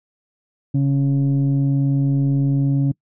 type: tone pair together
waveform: sine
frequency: 138.59 / 276.7 Hz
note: C#3 / C#4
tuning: 0 / -3 cents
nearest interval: octave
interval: 1197 cents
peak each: -14 / -19 dBFS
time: 0.74-2.92 s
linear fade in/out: 10 ms
effects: noise-tail reverb RT60 0.1 s tail -25 dB re dry + tanh soft clip ceiling -11 dBFS